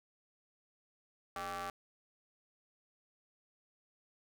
sawtooth ring-modulated tone, 185 Hz, F#3, in tune, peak -32 dBFS, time 1.36-1.7 s, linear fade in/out 2 ms, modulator 975 Hz, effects none

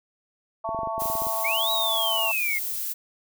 harmonic tone, 222.9 Hz, A3, 23 cents sharp, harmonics 3 / 4 / 5, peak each -30 / -31 / -32 dBFS, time 0.64-2.32 s, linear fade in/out 10 ms
clicks, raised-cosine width 2 ms, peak -24 dBFS, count 12, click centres 0.691 / 0.747 / 0.79 / 0.833 / 0.873 / 0.98 / 1.02 / 1.057 / 1.1 / 1.154 / 1.22 / 1.269 s
violet noise, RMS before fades -30 dBFS, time 0.99-2.94 s, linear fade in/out 20 ms
sine linear two-way sweep, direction up then down, 2093 to 3891 to 2093 Hz, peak -24 dBFS, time 1.44-2.59 s, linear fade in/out 10 ms, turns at 1.71 s
effects none

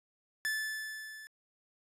45% pulse tone with level ramp, 1744 Hz, A6, 16 cents flat, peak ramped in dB -30 to -47 dBFS, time 0.45-1.27 s, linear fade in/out 0 ms, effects resampled to 32000 Hz

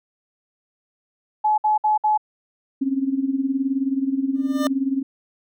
sine tone bursts, 853 Hz, G#5, 46 cents sharp, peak -15 dBFS, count 4, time 1.44-2.177 s, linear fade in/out 10 ms, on 140 ms, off 59 ms
sine tone with tremolo, 270 Hz, C#4, 45 cents flat, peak -16 dBFS, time 2.81-5.03 s, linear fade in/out 10 ms, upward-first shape sine, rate 19 Hz, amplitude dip 75%
25% pulse tone with exponential growth, 600 Hz, D5, 37 cents sharp, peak -16 dBFS, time 4.35-4.67 s, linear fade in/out 1 ms, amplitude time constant 68 ms
effects none

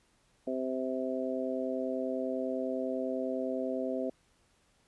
harmonic tone, 130 Hz, C3, 11 cents flat, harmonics 2 / 3 / 4 / 5, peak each -35 / -38 / -36 / -37 dBFS, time 0.47-4.1 s, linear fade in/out 5 ms, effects pink hiss -69 dBFS RMS until 4.87 s + resampled to 24000 Hz

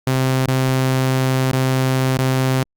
sawtooth tone with dropouts, 130.81 Hz, C3, in tune, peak -11 dBFS, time 0.07-2.63 s, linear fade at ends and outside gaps 2 ms, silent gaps 0.46-0.479 / 1.515-1.531 / 2.172-2.187 s, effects Opus 48 kbps

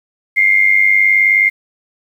sine tone with amplitude modulation, 2112 Hz, C7, 16 cents sharp, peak -5 dBFS, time 0.36-1.5 s, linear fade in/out 20 ms, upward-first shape sine, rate 99.4 Hz, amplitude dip 65%, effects 7-bit

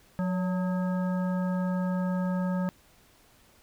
harmonic tone with a mistuned harmonic, 181.3 Hz, F#3, 35 cents flat, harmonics 1 / 3 / 5 / 7 / 9, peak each -26 / -36 / -40 / -43 / -45 dBFS, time 0.19-2.69 s, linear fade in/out 0 ms, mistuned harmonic 3, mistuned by +57 cents, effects pink hiss -60 dBFS RMS until 3.62 s

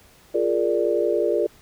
sine chord, Bb dominant seventh, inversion second, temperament equal, 349.2 / 415.3 / 466.2 / 587.3 Hz, F4 / Ab4 / Bb4 / D5, 0 / 0 / 0 / 0 cents, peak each -24 dBFS, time 0.34-1.47 s, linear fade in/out 10 ms, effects pink hiss -53 dBFS RMS until 1.61 s

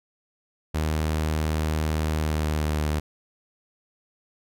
sawtooth tone with pitch glide, 77.78 to 75.83 Hz, D#2 to D#2, 0 to -44 cents, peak -19 dBFS, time 0.74-3 s, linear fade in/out 10 ms, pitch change -44 cents, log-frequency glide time 2.11-2.83 s, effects none

